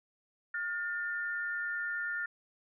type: tone pair together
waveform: sine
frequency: 1425 / 1795.4 Hz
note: F6 / A6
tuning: +34 / +34 cents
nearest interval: major third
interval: 400 cents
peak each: -35 / -36 dBFS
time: 0.54-2.26 s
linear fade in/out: 5 ms
effects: none